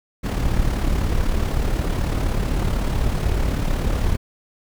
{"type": "noise with amplitude modulation", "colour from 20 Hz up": "brown", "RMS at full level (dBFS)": -18, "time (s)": [0.23, 4.17], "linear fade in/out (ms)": 20, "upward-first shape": "sine", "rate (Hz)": 36, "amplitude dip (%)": 50, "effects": []}